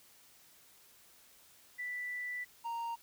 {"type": "tone pair in turn", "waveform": ["sine", "triangle"], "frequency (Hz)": [1975.5, 929.1], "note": ["B6", "A#5"], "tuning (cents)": [0, -6], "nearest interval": "octave + minor second", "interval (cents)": 1306, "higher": "first", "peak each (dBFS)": [-37, -34], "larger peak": "second", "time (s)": [[1.78, 2.45], [2.64, 2.96]], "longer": "first", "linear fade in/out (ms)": 20, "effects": ["white hiss -62 dBFS RMS until 3.02 s"]}